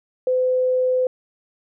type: tone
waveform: sine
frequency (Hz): 509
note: C5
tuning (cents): -48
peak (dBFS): -16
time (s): 0.27-1.07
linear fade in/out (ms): 2
effects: none